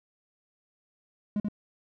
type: tone with echo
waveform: triangle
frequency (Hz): 207.7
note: G#3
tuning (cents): 0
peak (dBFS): -23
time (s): 1.36-1.4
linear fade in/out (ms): 2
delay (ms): 85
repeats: 1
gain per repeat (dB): -2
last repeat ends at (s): 1.485
effects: none